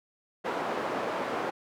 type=band-pass noise; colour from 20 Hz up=white; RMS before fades=-32 dBFS; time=0.44-1.51 s; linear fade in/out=20 ms; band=280 to 910 Hz; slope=12 dB/octave; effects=none